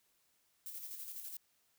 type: noise with tremolo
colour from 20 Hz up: violet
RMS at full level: -45 dBFS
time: 0.66-1.37 s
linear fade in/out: 2 ms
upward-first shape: square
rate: 12 Hz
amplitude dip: 40%
effects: white hiss -75 dBFS RMS until 1.78 s